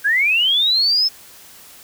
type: linear sweep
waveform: sine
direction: up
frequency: 1568 to 5300 Hz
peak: -13 dBFS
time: 0.04-1.09 s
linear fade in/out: 20 ms
effects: white hiss -43 dBFS RMS until 1.83 s